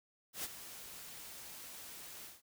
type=noise with ADSR envelope; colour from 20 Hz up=white; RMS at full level=-39 dBFS; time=0.33-2.42 s; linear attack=110 ms; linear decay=32 ms; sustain=-11 dB; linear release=170 ms; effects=none